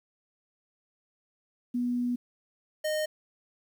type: tone pair in turn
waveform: sine / square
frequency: 244.3 / 615.6 Hz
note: B3 / D#5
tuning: -19 / -19 cents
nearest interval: octave + major third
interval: 1600 cents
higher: second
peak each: -26 / -28 dBFS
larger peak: first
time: 1.74-2.16 / 2.84-3.06 s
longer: first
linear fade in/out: 10 ms
effects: 10-bit